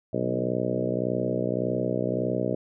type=harmonic tone with a mistuned harmonic; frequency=61.74 Hz; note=B1; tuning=in tune; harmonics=2 / 3 / 4 / 5 / 6 / 7 / 8 / 9 / 10; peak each=-33 / -33 / -33 / -33 / -33 / -33 / -33 / -33 / -33 dBFS; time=0.13-2.55 s; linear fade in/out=5 ms; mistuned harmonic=3; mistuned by=+20 cents; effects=none